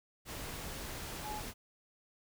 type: tone in noise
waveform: sine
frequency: 846 Hz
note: G#5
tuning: 32 cents sharp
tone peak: -40 dBFS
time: 1.22-1.42 s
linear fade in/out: 50 ms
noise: pink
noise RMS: -43 dBFS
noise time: 0.25-1.54 s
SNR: 0 dB
effects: none